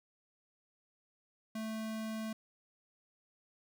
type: tone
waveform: square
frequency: 220 Hz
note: A3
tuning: in tune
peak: -38 dBFS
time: 1.55-2.33 s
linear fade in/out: 5 ms
effects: none